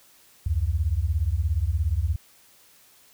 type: beating tone pair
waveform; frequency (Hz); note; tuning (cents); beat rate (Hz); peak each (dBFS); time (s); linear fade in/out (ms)
sine; 70.3 / 87.3; C#2 / F2; +25 / 0; 17; -24; 0.46-2.16; 5
effects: white hiss -56 dBFS RMS until 3.13 s